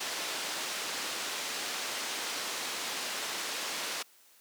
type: low-pass noise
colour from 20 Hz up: white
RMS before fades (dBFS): -36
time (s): 0-4.03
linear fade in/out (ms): 10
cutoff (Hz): 5700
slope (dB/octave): 12
effects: white hiss -61 dBFS RMS until 4.4 s + high-pass 300 Hz 12 dB/octave